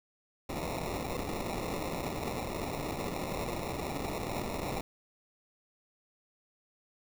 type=noise with sample-and-hold; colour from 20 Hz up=blue; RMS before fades=-36 dBFS; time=0.49-4.81 s; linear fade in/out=5 ms; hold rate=1575 Hz; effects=none